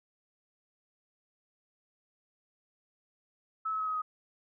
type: tone with pitch steps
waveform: sine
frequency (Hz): 1302 / 1290 / 1278.2 / 1266.4 / 1254.7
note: E6 / E6 / D#6 / D#6 / D#6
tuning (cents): -22 / -38 / +46 / +30 / +14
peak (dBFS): -30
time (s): 3.65-4.02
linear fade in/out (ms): 10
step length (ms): 74
effects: none